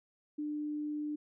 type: tone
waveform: sine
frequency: 298.6 Hz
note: D4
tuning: 29 cents sharp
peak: -34 dBFS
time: 0.38-1.16 s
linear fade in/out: 10 ms
effects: none